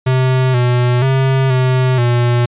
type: tone with pitch steps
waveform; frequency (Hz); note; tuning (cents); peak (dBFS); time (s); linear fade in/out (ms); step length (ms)
square; 129.5 / 122.9 / 133.4 / 128.8 / 120.7; C3 / B2 / C3 / C3 / B2; -17 / -8 / +34 / -27 / -39; -11; 0.06-2.46; 10; 480
effects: resampled to 8000 Hz